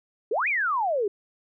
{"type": "exponential two-way sweep", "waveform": "sine", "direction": "up then down", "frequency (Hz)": [383.9, 2516, 383.9], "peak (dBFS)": -22, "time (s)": [0.31, 1.08], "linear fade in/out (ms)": 5, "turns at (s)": 0.48, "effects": []}